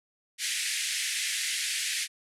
pink band-pass noise, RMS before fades -31 dBFS, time 0.38-2.08 s, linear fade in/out 50 ms, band 1800 to 11000 Hz, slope 48 dB/octave, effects none

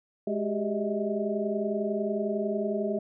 sine tone cluster, 209.9 / 383 / 403.1 / 613 / 644 Hz, G#3 / G4 / G4 / D#5 / E5, +19 / -40 / +48 / -26 / -41 cents, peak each -31 / -34 / -32 / -36 / -33 dBFS, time 0.27-2.99 s, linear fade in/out 5 ms, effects none

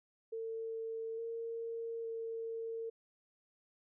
sine tone with pitch steps, 450.4 / 459 / 454.3 Hz, A4 / A#4 / A#4, +40 / -27 / -45 cents, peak -38 dBFS, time 0.32-2.9 s, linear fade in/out 10 ms, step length 860 ms, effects none

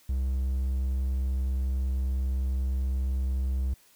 triangle tone, 65.3 Hz, C2, 3 cents flat, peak -23 dBFS, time 0.09-3.74 s, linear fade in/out 5 ms, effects white hiss -60 dBFS RMS until 3.95 s

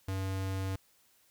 square tone, 95.7 Hz, G2, 41 cents flat, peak -33 dBFS, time 0.08-0.76 s, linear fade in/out 5 ms, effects white hiss -67 dBFS RMS until 1.3 s

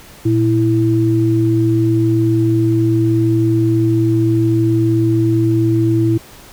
sine tone pair together, 116.29 / 329.6 Hz, A#2 / E4, -4 / 0 cents, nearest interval octave + tritone, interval 1804 cents, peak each -14 / -13 dBFS, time 0.25-6.18 s, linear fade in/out 10 ms, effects pink hiss -40 dBFS RMS until 6.52 s

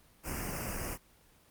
pink band-stop noise, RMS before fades -37 dBFS, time 0.23-0.98 s, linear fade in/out 50 ms, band 2900 to 4800 Hz, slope 96 dB/octave, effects pink hiss -63 dBFS RMS until 1.5 s + Opus 24 kbps

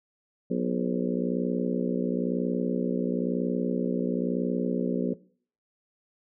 harmonic tone with a mistuned harmonic, 61 Hz, B1, 21 cents flat, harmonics 3 / 4 / 5 / 6 / 7 / 8 / 9, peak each -29 / -29 / -36 / -34 / -33 / -36 / -39 dBFS, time 0.5-5.14 s, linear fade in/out 10 ms, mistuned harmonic 8, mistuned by +48 cents, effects noise-tail reverb RT60 0.5 s tail -20 dB re dry

